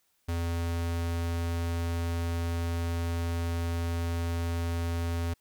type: tone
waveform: square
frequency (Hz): 84.6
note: E2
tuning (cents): +45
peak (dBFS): -29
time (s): 0.28-5.34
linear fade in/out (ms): 10
effects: white hiss -72 dBFS RMS until 5.4 s